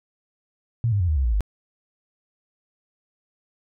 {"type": "tone with pitch steps", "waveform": "sine", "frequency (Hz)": [116.54, 101.45, 88.32, 76.89, 66.93, 58.27, 50.73], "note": ["A#2", "G#2", "F2", "D#2", "C2", "A#1", "G#1"], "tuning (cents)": [0, -40, 20, -20, 40, 0, -40], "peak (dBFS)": -18, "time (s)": [0.84, 1.407], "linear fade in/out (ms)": 0, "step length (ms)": 81, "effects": []}